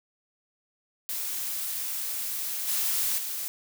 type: noise with level steps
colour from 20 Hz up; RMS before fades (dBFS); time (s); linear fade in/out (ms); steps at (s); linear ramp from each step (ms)
blue; -32 / -27 / -33; 1.09-3.48; 0; 2.67 / 3.17; 20
effects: none